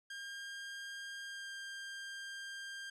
sawtooth tone with pitch glide, 1607 to 1595 Hz, G6 to G6, +43 to +30 cents, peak -40 dBFS, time 0.1-2.9 s, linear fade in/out 5 ms, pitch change -13 cents, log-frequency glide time 1.24-1.51 s, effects low-pass 8000 Hz 12 dB/octave

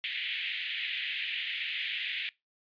white band-pass noise, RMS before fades -35 dBFS, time 0.04-2.29 s, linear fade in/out 0 ms, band 1900 to 3400 Hz, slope 48 dB/octave, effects noise-tail reverb RT60 0.2 s tail -22 dB re dry + resampled to 11025 Hz

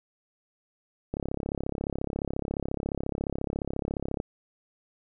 click train, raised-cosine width 2 ms, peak -17 dBFS, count 106, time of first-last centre 1.14-4.201 s, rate 34.3 Hz, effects none

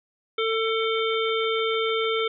harmonic tone, 446.7 Hz, A4, 26 cents sharp, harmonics 1 / 3 / 5 / 7 / 8, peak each -24 / -29 / -31 / -32 / -33 dBFS, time 0.38-2.28 s, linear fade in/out 5 ms, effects none

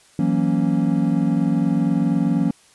triangle chord, F# dominant seventh, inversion third, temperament equal, 164.81 / 185 / 233.1 / 277.2 Hz, E3 / F#3 / A#3 / C#4, 0 / 0 / 0 / 0 cents, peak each -20 dBFS, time 0.19-2.51 s, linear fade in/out 2 ms, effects white hiss -53 dBFS RMS until 2.74 s + resampled to 24000 Hz

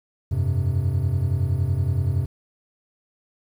triangle chord, F suspended second, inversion none, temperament equal, 87.31 / 98 / 130.81 Hz, F2 / G2 / C3, 0 / 0 / 0 cents, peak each -22 dBFS, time 0.31-2.26 s, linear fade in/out 10 ms, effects 9-bit

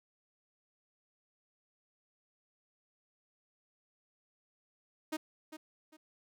sawtooth tone with echo, 311.1 Hz, D#4, in tune, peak -30 dBFS, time 5.12-5.17 s, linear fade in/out 10 ms, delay 400 ms, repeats 2, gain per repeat -11 dB, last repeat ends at 5.97 s, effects none

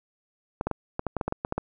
clicks, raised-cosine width 1 ms, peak -13 dBFS, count 12, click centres 0.611 / 0.67 / 0.713 / 0.994 / 1.067 / 1.167 / 1.212 / 1.28 / 1.324 / 1.449 / 1.524 / 1.58 s, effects none

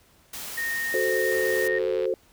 white noise, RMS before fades -36 dBFS, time 0.33-1.68 s, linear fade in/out 5 ms
sine tone, 1849 Hz, A#6, 15 cents flat, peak -26 dBFS, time 0.57-1.79 s, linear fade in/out 10 ms
sine chord, F# diminished, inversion none, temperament equal, 370 / 440 / 523.3 Hz, F#4 / A4 / C5, 0 / 0 / 0 cents, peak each -27 dBFS, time 0.94-2.14 s, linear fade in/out 2 ms
click train, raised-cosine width 0.3 ms, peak -24 dBFS, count 69, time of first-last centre 1.32-2.055 s, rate 92.5 Hz
effects pink hiss -59 dBFS RMS until 2.32 s

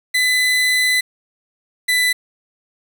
30% pulse tone pair in turn, 2006 / 1994.4 Hz, B6 / B6, +26 / +16 cents, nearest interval unison, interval 10 cents, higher first, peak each -11 dBFS, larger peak neither, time 0.14-1.01 / 1.88-2.13 s, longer first, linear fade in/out 10 ms, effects 7-bit

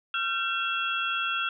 sine tone cluster, 1371 / 1547 / 2702 / 3312 Hz, F6 / G6 / E7 / G#7, -32 / -23 / +42 / -5 cents, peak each -29 / -36 / -31 / -33 dBFS, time 0.14-1.49 s, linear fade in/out 2 ms, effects none

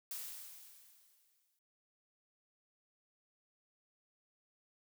blue noise with exponential decay, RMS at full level -42 dBFS, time 0.11-1.59 s, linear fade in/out 1 ms, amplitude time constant 320 ms, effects none

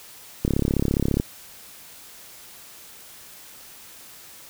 click train, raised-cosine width 3 ms, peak -8 dBFS, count 27, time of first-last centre 0.45-1.199 s, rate 34.7 Hz, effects white hiss -45 dBFS RMS until 4.49 s

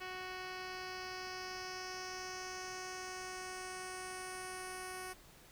10% pulse tone with low-pass filter sweep, 370 Hz, F#4, in tune, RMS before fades -45 dBFS, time 0-5.14 s, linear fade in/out 20 ms, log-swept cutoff 3700 to 11000 Hz, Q 2.8, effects pink hiss -60 dBFS RMS until 5.51 s

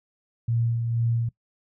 sine tone with tremolo, 116.54 Hz, A#2, in tune, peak -20 dBFS, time 0.48-1.29 s, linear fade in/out 5 ms, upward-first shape sine, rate 2.1 Hz, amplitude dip 40%, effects noise-tail reverb RT60 0.1 s tail -21 dB re dry

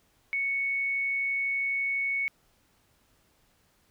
sine tone, 2217 Hz, C#7, in tune, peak -26 dBFS, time 0.33-2.28 s, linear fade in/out 0 ms, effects pink hiss -67 dBFS RMS until 3.9 s

